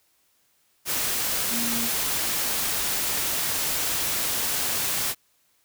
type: tone in noise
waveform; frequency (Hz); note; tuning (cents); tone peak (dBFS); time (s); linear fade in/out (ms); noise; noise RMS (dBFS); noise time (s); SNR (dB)
sine; 233.1; A#3; 0; -30; 1.49-1.9; 50; white; -26; 0.85-5.15; -7
effects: white hiss -66 dBFS RMS until 5.64 s